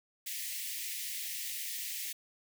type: high-pass noise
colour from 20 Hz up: white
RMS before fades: -39 dBFS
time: 0.26-2.13 s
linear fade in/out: 10 ms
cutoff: 1800 Hz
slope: 96 dB/octave
effects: none